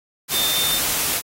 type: tone in noise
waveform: sine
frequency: 3599 Hz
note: A7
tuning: 38 cents sharp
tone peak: -21 dBFS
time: 0.31-0.81 s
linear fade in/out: 50 ms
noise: white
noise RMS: -22 dBFS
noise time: 0.28-1.22 s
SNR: -2 dB
effects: AAC 48 kbps